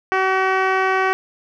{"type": "tone with low-pass filter", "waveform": "10% pulse", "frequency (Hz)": 379.3, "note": "F#4", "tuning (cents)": 43, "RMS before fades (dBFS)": -18, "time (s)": [0.12, 1.13], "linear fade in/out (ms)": 0, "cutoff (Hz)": 2100, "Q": 0.87, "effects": []}